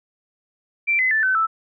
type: tone with pitch steps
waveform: sine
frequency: 2349 / 2033 / 1759.8 / 1523.1 / 1318.3 Hz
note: D7 / B6 / A6 / F#6 / E6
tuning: 0 / +50 / 0 / +50 / 0 cents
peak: -16 dBFS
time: 0.87-1.47 s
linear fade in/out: 20 ms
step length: 120 ms
effects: none